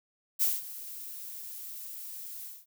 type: noise with ADSR envelope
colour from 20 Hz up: violet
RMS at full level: -25 dBFS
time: 0.39-2.66 s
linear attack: 30 ms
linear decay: 190 ms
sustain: -17 dB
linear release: 210 ms
effects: none